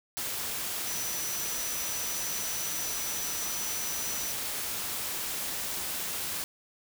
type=tone in noise; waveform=sine; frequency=5920 Hz; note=F#8; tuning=in tune; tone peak=-36 dBFS; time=0.87-4.32 s; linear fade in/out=0 ms; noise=white; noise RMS=-34 dBFS; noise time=0.17-6.44 s; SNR=-5 dB; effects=none